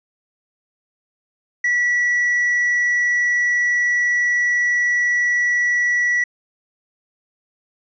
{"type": "tone with hard clipping", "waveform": "sine", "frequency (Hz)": 1946, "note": "B6", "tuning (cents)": -26, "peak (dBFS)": -16, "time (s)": [1.64, 6.24], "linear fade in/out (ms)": 5, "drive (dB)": 2, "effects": ["resampled to 16000 Hz"]}